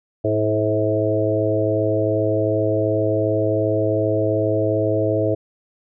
harmonic tone with a mistuned harmonic, 107.6 Hz, A2, 38 cents flat, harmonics 1 / 3 / 4 / 5 / 6, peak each -23 / -23 / -23 / -23 / -23 dBFS, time 0.24-5.35 s, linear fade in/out 10 ms, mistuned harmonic 5, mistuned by -16 cents, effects none

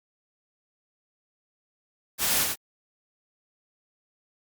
white noise with echo, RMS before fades -25 dBFS, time 2.18-2.47 s, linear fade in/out 50 ms, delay 90 ms, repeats 1, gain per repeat -3 dB, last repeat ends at 2.56 s, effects Opus 48 kbps

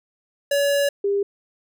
square / sine tone pair in turn, 567 / 400.9 Hz, C#5 / G4, +39 / +39 cents, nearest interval tritone, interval 600 cents, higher first, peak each -18 dBFS, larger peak neither, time 0.51-0.89 / 1.04-1.23 s, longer first, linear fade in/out 5 ms, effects none

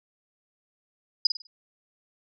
sine tone with echo, 4978 Hz, D#8, in tune, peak -14 dBFS, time 1.25-1.27 s, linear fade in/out 5 ms, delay 50 ms, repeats 4, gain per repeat -9 dB, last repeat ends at 1.47 s, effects none

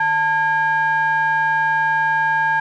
triangle ring-modulated tone, 370 Hz, F#4, in tune, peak -10 dBFS, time 0-2.6 s, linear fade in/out 5 ms, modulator 1260 Hz, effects none

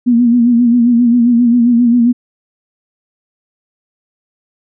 sine tone with vibrato, 238.8 Hz, A#3, 42 cents sharp, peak -6 dBFS, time 0.06-2.13 s, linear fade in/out 20 ms, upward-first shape sine, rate 7.5 Hz, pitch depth 58 cents each way, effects none

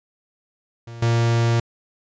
45% pulse tone with level steps, 116.54 Hz, A#2, in tune, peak -34 / -16 dBFS, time 0.87-1.6 s, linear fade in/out 5 ms, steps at 1.02 s, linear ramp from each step 5 ms, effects resampled to 16000 Hz

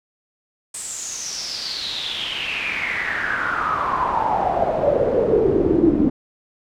brown noise with band-pass filter sweep, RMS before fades -21 dBFS, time 0.74-6.1 s, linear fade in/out 5 ms, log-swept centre 8300 to 270 Hz, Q 7.6, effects none

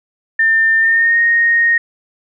sine tone with pitch glide, 1800 to 1860.3 Hz, A6 to A#6, +39 to -4 cents, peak -9 dBFS, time 0.39-1.78 s, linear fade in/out 5 ms, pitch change +57 cents, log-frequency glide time 0.79-1.19 s, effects none

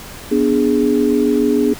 sine chord, G# diminished, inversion first, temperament equal, 246.9 / 293.7 / 415.3 Hz, B3 / D4 / G#4, 0 / 0 / 0 cents, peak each -16 dBFS, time 0.31-1.74 s, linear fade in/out 10 ms, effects pink hiss -34 dBFS RMS until 1.79 s

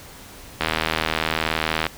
click train, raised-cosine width 0.3 ms, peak -4 dBFS, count 101, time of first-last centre 0.61-1.866 s, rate 79.6 Hz, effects pink hiss -42 dBFS RMS until 1.97 s

